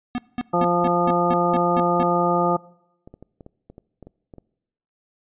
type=tone bursts; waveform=square; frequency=244.9 Hz; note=B3; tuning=14 cents flat; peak=-23 dBFS; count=9; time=0.15-2.029 s; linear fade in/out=0 ms; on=31 ms; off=200 ms
type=harmonic tone; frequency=174.61 Hz; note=F3; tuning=in tune; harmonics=1 / 2 / 3 / 4 / 5 / 7; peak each=-24 / -24 / -24 / -24 / -24 / -24 dBFS; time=0.53-2.57 s; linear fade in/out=10 ms
type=clicks; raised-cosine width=2 ms; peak=-28 dBFS; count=11; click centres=3.075 / 3.14 / 3.226 / 3.408 / 3.464 / 3.7 / 3.781 / 4.027 / 4.07 / 4.338 / 4.383 s
effects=noise-tail reverb RT60 0.9 s tail -23 dB re dry + resampled to 8000 Hz

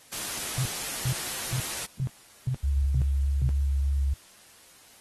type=noise; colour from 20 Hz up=white; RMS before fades=-33 dBFS; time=0.12-1.86 s; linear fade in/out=10 ms
type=tone bursts; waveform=sine; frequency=129 Hz; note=C3; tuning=24 cents flat; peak=-24 dBFS; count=7; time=0.58-3.491 s; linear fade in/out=0 ms; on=73 ms; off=400 ms
type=tone with vibrato; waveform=sine; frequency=69.3 Hz; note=C#2; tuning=in tune; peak=-22 dBFS; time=2.63-4.14 s; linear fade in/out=10 ms; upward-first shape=sine; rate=3.3 Hz; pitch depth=13 cents each way
effects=white hiss -54 dBFS RMS until 5 s + AAC 32 kbps

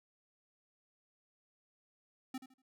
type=tone with echo; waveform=square; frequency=260.7 Hz; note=C4; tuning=6 cents flat; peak=-39 dBFS; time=2.34-2.38 s; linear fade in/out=5 ms; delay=80 ms; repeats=3; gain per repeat=-12 dB; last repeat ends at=2.62 s; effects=none

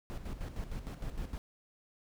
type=noise with tremolo; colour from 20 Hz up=brown; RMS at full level=-38 dBFS; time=0.1-1.38 s; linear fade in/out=0 ms; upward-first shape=square; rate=6.5 Hz; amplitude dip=60%; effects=none

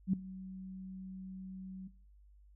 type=tone with ADSR envelope; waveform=sine; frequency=188.4 Hz; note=F#3; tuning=32 cents sharp; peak=-24 dBFS; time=0.07-1.88 s; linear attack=63 ms; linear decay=3 ms; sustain=-19 dB; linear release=11 ms; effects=noise-tail reverb RT60 0.4 s tail -18 dB re dry + added 50 Hz sine -58 dBFS peak until 2.55 s

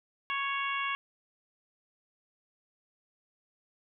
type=harmonic tone; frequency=554.4 Hz; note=C#5; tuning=in tune; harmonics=2 / 3 / 4 / 5 / 6; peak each=-33 / -38 / -36 / -37 / -43 dBFS; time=0.3-0.95 s; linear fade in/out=0 ms; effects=none

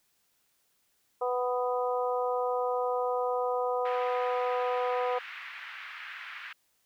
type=harmonic tone; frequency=248.4 Hz; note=B3; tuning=10 cents sharp; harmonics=2 / 3 / 4 / 5; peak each=-29 / -33 / -35 / -37 dBFS; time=1.21-5.19 s; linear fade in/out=10 ms
type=band-pass noise; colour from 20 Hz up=white; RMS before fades=-43 dBFS; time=3.85-6.53 s; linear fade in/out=5 ms; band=1300 to 2400 Hz; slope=24 dB/octave
effects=white hiss -72 dBFS RMS until 6.85 s

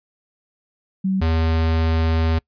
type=tone pair in turn; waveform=sine / square; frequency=190.4 / 81.1 Hz; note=F#3 / E2; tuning=+50 / -28 cents; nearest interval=octave + minor third; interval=1478 cents; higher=first; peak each=-17 dBFS; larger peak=neither; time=1.04-1.21 / 1.21-2.39 s; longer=second; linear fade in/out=10 ms; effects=noise-tail reverb RT60 0.1 s tail -25 dB re dry + resampled to 11025 Hz

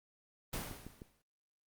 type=noise with exponential decay; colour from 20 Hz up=pink; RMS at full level=-37 dBFS; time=0.53-1.22 s; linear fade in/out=5 ms; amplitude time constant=150 ms
type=click train; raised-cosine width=3 ms; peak=-34 dBFS; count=4; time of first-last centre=0.56-1.019 s; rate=6.54 Hz
effects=Opus 24 kbps

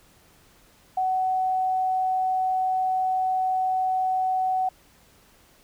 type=tone; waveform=sine; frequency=749 Hz; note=F#5; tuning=21 cents sharp; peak=-21 dBFS; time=0.97-4.69 s; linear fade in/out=5 ms; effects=pink hiss -57 dBFS RMS until 5.63 s

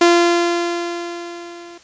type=tone with level ramp; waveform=sawtooth; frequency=344.4 Hz; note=F4; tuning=24 cents flat; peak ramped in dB=-4 to -32 dBFS; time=0.01-1.78 s; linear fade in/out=5 ms; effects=white hiss -47 dBFS RMS until 1.83 s + resampled to 16000 Hz

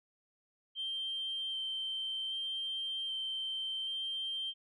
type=tone with vibrato; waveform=sine; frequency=3136 Hz; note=G7; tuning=in tune; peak=-34 dBFS; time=0.75-4.54 s; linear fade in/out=50 ms; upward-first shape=square; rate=0.64 Hz; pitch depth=9 cents each way; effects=tanh soft clip ceiling -30 dBFS

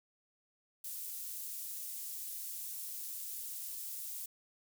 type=high-pass noise; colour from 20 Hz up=pink; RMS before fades=-43 dBFS; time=0.84-4.26 s; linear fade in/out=5 ms; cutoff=11000 Hz; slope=12 dB/octave; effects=none

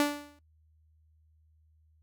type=tone with exponential decay; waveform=sawtooth; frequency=291.3 Hz; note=D4; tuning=14 cents flat; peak=-17 dBFS; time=0-0.39 s; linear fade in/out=1 ms; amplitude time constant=83 ms; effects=noise-tail reverb RT60 0.1 s tail -17 dB re dry + added 78 Hz sine -62 dBFS peak until 2.02 s

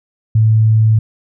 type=tone; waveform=sine; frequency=110 Hz; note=A2; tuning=in tune; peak=-7 dBFS; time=0.35-0.99 s; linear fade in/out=5 ms; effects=none

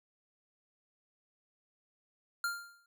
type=tone with exponential decay; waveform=square; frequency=1396.9 Hz; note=F6; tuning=in tune; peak=-30 dBFS; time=2.44-2.86 s; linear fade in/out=2 ms; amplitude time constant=90 ms; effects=none

